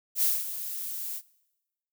violet noise with ADSR envelope, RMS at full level -23 dBFS, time 0.15-1.22 s, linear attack 75 ms, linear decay 210 ms, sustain -12 dB, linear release 61 ms, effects noise-tail reverb RT60 1.0 s tail -22 dB re dry

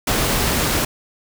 pink noise, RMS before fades -19 dBFS, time 0.07-0.85 s, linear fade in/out 5 ms, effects none

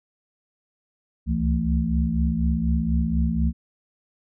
sine tone cluster, 66.9 / 71 / 167.1 / 223.6 Hz, C2 / C#2 / E3 / A3, +39 / +42 / +24 / +28 cents, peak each -25 dBFS, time 1.26-3.53 s, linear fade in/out 50 ms, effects none

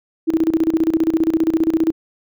sine tone with tremolo, 323.6 Hz, E4, 32 cents flat, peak -11 dBFS, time 0.27-1.92 s, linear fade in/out 20 ms, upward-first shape square, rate 15 Hz, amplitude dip 80%, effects none

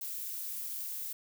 violet noise, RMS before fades -39 dBFS, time 0.01-1.13 s, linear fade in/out 5 ms, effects none

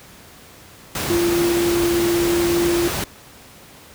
sine tone in noise, 343.9 Hz, F4, 27 cents flat, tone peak -16 dBFS, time 1.1-2.88 s, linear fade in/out 2 ms, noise pink, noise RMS -24 dBFS, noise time 0.95-3.04 s, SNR +5 dB, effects pink hiss -44 dBFS RMS until 3.94 s + high-pass 60 Hz 12 dB/octave

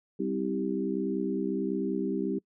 harmonic tone with a mistuned harmonic, 65.41 Hz, C2, in tune, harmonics 3 / 4 / 5 / 6, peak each -33 / -33 / -33 / -33 dBFS, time 0.19-2.39 s, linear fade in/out 10 ms, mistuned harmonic 5, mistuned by -21 cents, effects noise-tail reverb RT60 0.1 s tail -24 dB re dry

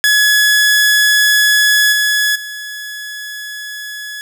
sawtooth tone with level steps, 1694 Hz, G#6, 34 cents sharp, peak -5 / -8 / -21 dBFS, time 0.04-4.21 s, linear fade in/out 0 ms, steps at 1.92 / 2.35 s, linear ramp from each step 10 ms, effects none

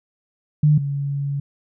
sine tone pair in turn, 150 / 140.98 Hz, D3 / C#3, +37 / +30 cents, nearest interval minor second, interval 107 cents, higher first, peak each -11 / -21 dBFS, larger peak first, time 0.63-0.78 / 0.78-1.4 s, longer second, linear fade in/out 5 ms, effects none

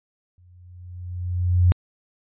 sine tone with exponential growth, 89.3 Hz, F2, 39 cents sharp, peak -11 dBFS, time 0.38-1.72 s, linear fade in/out 0 ms, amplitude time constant 290 ms, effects resampled to 8000 Hz

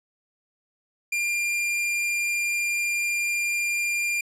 45% pulse tone, 2396 Hz, D7, 34 cents sharp, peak -23 dBFS, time 1.12-4.21 s, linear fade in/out 5 ms, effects low-pass 12000 Hz 12 dB/octave

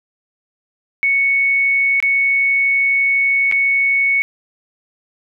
sine tone with dropouts, 2217 Hz, C#7, in tune, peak -12 dBFS, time 1.03-4.22 s, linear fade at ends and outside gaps 0 ms, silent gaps 2.002-2.026 / 3.514-3.523 s, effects none

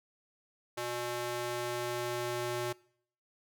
square tone with high-pass filter sweep, 120.9 Hz, B2, 36 cents flat, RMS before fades -36 dBFS, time 0.77-2.73 s, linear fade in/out 10 ms, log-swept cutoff 460 to 300 Hz, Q 0.86, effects noise-tail reverb RT60 0.6 s tail -23 dB re dry

